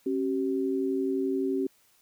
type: tone pair together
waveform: sine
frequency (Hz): 271.3 / 382.9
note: C#4 / G4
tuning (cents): -37 / -41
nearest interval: tritone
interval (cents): 596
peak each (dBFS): -28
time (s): 0.06-1.67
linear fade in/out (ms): 5
effects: white hiss -64 dBFS RMS until 2.01 s